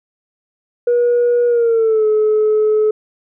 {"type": "tone with pitch glide", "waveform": "sine", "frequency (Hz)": [481.6, 429.1], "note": ["B4", "A4"], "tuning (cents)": [-44, -43], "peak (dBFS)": -9, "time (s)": [0.87, 2.91], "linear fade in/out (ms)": 5, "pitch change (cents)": -199, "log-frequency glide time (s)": [1.47, 2.06], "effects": ["tanh soft clip ceiling -8 dBFS"]}